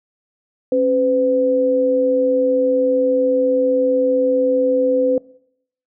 sine tone pair together, 271.5 / 507.2 Hz, C#4 / B4, -36 / +46 cents, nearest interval major seventh, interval 1082 cents, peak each -20 / -14 dBFS, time 0.72-5.18 s, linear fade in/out 2 ms, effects noise-tail reverb RT60 0.7 s tail -22 dB re dry

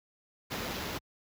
pink noise with sample-and-hold, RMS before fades -36 dBFS, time 0.5-0.99 s, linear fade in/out 20 ms, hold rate 8820 Hz, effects high-pass 60 Hz 12 dB/octave

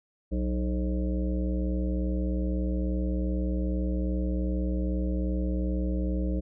harmonic tone with a mistuned harmonic, 61.7 Hz, B1, 1 cent flat, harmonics 1 / 3 / 5 / 7 / 9 / 10, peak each -27 / -32 / -34 / -42 / -39 / -47 dBFS, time 0.31-6.41 s, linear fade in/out 20 ms, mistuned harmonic 9, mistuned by -66 cents, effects none

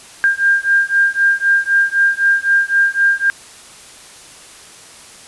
sine beating tone pair, 1598 / 1601.9 Hz, G6 / G6, +33 / +37 cents, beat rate 3.9 Hz, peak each -14 dBFS, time 0.24-3.3 s, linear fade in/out 0 ms, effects white hiss -39 dBFS RMS until 5.27 s + resampled to 24000 Hz

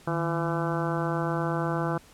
harmonic tone with a mistuned harmonic, 168.3 Hz, E3, 36 cents sharp, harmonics 1 / 2 / 3 / 4 / 5 / 6 / 7 / 8 / 9, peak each -29 / -32 / -34 / -35 / -36 / -37 / -37 / -38 / -39 dBFS, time 0.07-1.98 s, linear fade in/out 5 ms, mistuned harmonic 1, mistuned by -120 cents, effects pink hiss -54 dBFS RMS until 2.13 s + low-pass 12000 Hz 12 dB/octave

